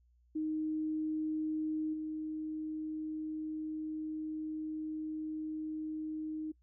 sine tone with level steps, 311.1 Hz, D#4, in tune, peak -32 / -36 dBFS, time 0.35-6.52 s, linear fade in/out 10 ms, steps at 1.93 s, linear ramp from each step 10 ms, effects noise-tail reverb RT60 0.1 s tail -25 dB re dry + added 60 Hz sine -65 dBFS peak until 6.62 s

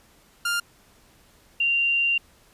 sawtooth / sine tone pair in turn, 1400 / 2773 Hz, F6 / F7, +4 / -13 cents, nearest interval octave, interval 1183 cents, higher second, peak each -19 dBFS, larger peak neither, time 0.45-0.6 / 1.6-2.18 s, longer second, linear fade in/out 5 ms, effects pink hiss -57 dBFS RMS until 2.53 s + resampled to 32000 Hz

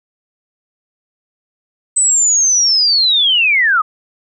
sine linear sweep, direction down, 8150 to 1200 Hz, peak -9 dBFS, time 1.96-3.82 s, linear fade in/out 10 ms, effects none

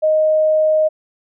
sine tone, 622.3 Hz, D#5, in tune, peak -11 dBFS, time 0.02-0.89 s, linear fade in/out 20 ms, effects none

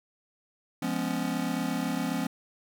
square chord, C# dominant seventh, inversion first, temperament just, 173.24 / 207.9 / 249.5 / 277.2 Hz, E#3 / G#3 / B3 / C#4, -14 / +2 / +18 / 0 cents, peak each -35 / -36 / -33 / -34 dBFS, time 0.82-2.27 s, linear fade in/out 5 ms, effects none

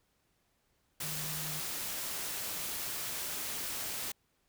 sine tone in noise, 153.7 Hz, D#3, 21 cents flat, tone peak -43 dBFS, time 1.03-1.6 s, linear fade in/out 5 ms, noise white, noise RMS -38 dBFS, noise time 1-4.12 s, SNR -8 dB, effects pink hiss -75 dBFS RMS until 4.48 s

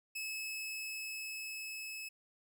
sawtooth tone with level ramp, 2591 Hz, E7, 30 cents flat, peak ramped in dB -35 to -39 dBFS, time 0.15-2.09 s, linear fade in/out 10 ms, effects none

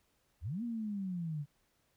sine linear two-way sweep, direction up then down, 61.74 to 241.2 to 140.4 Hz, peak -35 dBFS, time 0.41-1.46 s, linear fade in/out 50 ms, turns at 0.63 s, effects pink hiss -75 dBFS RMS until 1.96 s

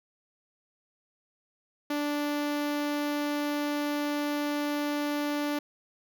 sawtooth tone with notch filter, 292.8 Hz, D4, 5 cents flat, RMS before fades -30 dBFS, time 1.9-5.59 s, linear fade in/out 5 ms, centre 8200 Hz, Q 1.5, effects none

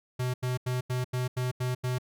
square tone bursts, 126 Hz, B2, 35 cents sharp, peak -28 dBFS, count 8, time 0.19-1.985 s, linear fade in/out 10 ms, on 150 ms, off 85 ms, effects none

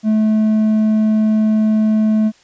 sine tone with hard clipping, 216.5 Hz, A3, 28 cents flat, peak -12 dBFS, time 0.03-2.32 s, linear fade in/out 50 ms, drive 3 dB, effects white hiss -51 dBFS RMS until 2.43 s + resampled to 16000 Hz

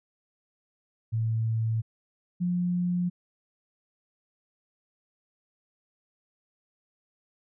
sine tone pair in turn, 112.3 / 177.49 Hz, A2 / F3, +36 / +28 cents, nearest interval minor sixth, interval 792 cents, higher second, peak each -24 dBFS, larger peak neither, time 1.12-1.82 / 2.4-3.1 s, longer neither, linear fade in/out 20 ms, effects none

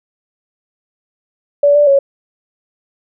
sine tone with pitch steps, 575 / 586 / 554 Hz, D5 / D5 / C#5, -37 / -4 / -1 cents, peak -6 dBFS, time 1.63-1.99 s, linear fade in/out 5 ms, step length 120 ms, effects none

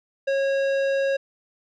sine tone with tanh clipping, 547 Hz, C#5, 23 cents flat, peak -22 dBFS, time 0.27-1.17 s, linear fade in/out 10 ms, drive 14 dB, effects none

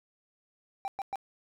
triangle tone bursts, 784 Hz, G5, in tune, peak -29 dBFS, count 3, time 0.85-1.157 s, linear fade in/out 0 ms, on 29 ms, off 110 ms, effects none

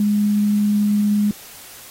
sine tone, 207.3 Hz, G#3, 3 cents flat, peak -14 dBFS, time 0-1.31 s, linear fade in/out 2 ms, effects white hiss -40 dBFS RMS until 1.9 s + AAC 48 kbps

